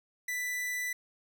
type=tone; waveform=45% pulse; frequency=1983 Hz; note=B6; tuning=7 cents sharp; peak=-32 dBFS; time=0.28-0.93 s; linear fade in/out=5 ms; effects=none